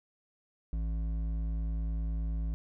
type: tone with hard clipping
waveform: triangle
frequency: 54.8 Hz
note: A1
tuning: 6 cents flat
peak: -32 dBFS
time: 0.73-2.54 s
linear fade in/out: 0 ms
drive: 12 dB
effects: none